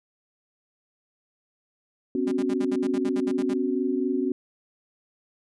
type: chord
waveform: sine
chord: B suspended second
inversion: none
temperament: equal with one note detuned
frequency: 253.2 / 277.2 / 370 Hz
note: B3 / C#4 / F#4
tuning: +43 / 0 / 0 cents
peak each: -27 dBFS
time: 2.15-4.32 s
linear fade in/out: 2 ms
type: tone bursts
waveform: sawtooth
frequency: 200.8 Hz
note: G3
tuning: 42 cents sharp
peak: -28 dBFS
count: 12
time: 2.27-3.537 s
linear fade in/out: 5 ms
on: 46 ms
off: 65 ms
effects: resampled to 24000 Hz